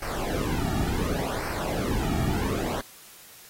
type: noise with flanger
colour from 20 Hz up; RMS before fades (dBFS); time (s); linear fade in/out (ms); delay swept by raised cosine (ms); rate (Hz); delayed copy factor
brown; -28; 0.02-2.81; 2; 0.28 to 1.98; 0.69; -0.8
effects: white hiss -49 dBFS RMS until 3.49 s + AAC 48 kbps